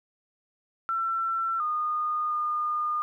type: tone with pitch steps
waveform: sine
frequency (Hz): 1345 / 1225 / 1217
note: E6 / D#6 / D#6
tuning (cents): +34 / -27 / -39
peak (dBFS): -25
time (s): 0.89-3.02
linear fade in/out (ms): 0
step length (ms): 710
effects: 11-bit